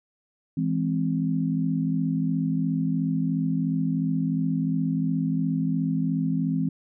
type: chord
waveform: sine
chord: E augmented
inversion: none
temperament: equal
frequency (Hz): 164.81 / 207.7 / 261.6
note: E3 / G#3 / B#3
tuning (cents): 0 / 0 / 0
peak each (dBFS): -25 / -30 / -26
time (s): 0.57-6.69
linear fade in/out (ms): 5
effects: none